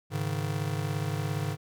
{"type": "chord", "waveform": "square", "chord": "Ab suspended fourth", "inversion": "none", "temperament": "just", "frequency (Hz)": [103.83, 138.43, 155.74], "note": ["Ab2", "Db3", "Eb3"], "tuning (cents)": [0, -2, 2], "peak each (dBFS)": -34, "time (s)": [0.1, 1.57], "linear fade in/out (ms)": 50, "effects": []}